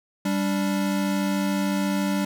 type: tone pair together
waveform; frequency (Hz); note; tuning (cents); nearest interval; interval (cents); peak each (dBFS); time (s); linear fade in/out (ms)
square; 196 / 289.9; G3 / D4; 0 / -22; perfect fifth; 678; -24 / -28; 0.25-2.25; 5
effects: none